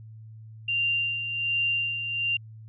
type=tone with tremolo; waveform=sine; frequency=2781 Hz; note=F7; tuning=8 cents flat; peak=-22 dBFS; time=0.68-2.37 s; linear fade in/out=5 ms; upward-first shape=sine; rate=1.3 Hz; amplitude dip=55%; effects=added 110 Hz sine -42 dBFS peak until 2.68 s